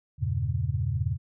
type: chord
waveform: sine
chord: E diminished seventh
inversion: none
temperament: equal with one note detuned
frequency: 82.41 / 98 / 117.22 / 138.59 Hz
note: E2 / G2 / Bb2 / Db3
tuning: 0 / 0 / +10 / 0 cents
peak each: -31 / -30 / -30 / -31 dBFS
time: 0.18-1.18 s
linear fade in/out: 50 ms
effects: none